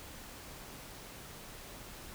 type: silence
effects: pink hiss -49 dBFS RMS until 2.14 s